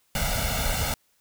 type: noise with comb filter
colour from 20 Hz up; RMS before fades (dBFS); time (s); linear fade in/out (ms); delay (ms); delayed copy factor
pink; -26; 0.15-0.94; 2; 1.4; +1
effects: white hiss -67 dBFS RMS until 1.2 s